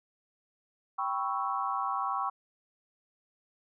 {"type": "chord", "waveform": "sine", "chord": "C# half-diminished seventh", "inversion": "second", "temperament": "equal", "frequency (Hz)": [784, 987.8, 1108.7, 1318.5], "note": ["G5", "B5", "C#6", "E6"], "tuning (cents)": [0, 0, 0, 0], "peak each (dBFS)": [-35, -36, -32, -37], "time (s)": [0.98, 2.3], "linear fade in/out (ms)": 10, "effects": []}